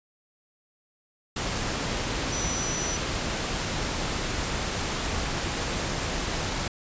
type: tone in noise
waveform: sine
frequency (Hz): 5920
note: F#8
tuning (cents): 0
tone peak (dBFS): -31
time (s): 2.32-2.97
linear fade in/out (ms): 5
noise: pink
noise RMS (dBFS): -29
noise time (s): 1.36-6.68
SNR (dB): -5
effects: resampled to 16000 Hz